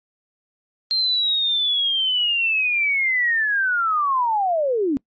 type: linear sweep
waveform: sine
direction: down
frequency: 4186 to 258.8 Hz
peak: -17 dBFS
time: 0.91-4.97 s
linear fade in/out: 0 ms
effects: noise-tail reverb RT60 0.1 s tail -23 dB re dry + MP3 32 kbps